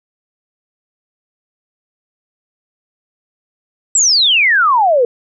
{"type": "exponential sweep", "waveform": "sine", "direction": "down", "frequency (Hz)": [7902, 461.5], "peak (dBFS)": -8, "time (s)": [3.95, 5.05], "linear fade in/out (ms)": 2, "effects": []}